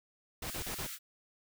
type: noise bursts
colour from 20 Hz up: pink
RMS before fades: -40 dBFS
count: 4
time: 0.42-0.868 s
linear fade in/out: 5 ms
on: 85 ms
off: 36 ms
type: high-pass noise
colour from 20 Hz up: white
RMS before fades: -43 dBFS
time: 0.44-0.99 s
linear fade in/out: 50 ms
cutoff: 1200 Hz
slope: 96 dB/octave
effects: none